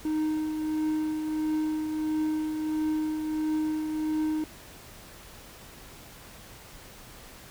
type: tone with tremolo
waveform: triangle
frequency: 310 Hz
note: D#4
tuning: 6 cents flat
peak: -22 dBFS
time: 0.05-4.44 s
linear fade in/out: 2 ms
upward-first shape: triangle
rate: 1.5 Hz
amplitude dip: 45%
effects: pink hiss -48 dBFS RMS until 7.5 s